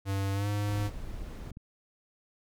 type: tone with pitch glide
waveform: square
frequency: 98 to 102.99 Hz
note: G2 to G#2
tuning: 0 to -14 cents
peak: -29 dBFS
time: 0.05-0.91 s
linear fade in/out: 50 ms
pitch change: +86 cents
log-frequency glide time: 0.33-0.48 s
type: noise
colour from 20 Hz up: brown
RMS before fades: -40 dBFS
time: 0.68-1.51 s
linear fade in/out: 2 ms
type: clicks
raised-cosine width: 5 ms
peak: -32 dBFS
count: 9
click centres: 0.78 / 0.824 / 0.965 / 1.112 / 1.142 / 1.219 / 1.475 / 1.516 / 1.571 s
effects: none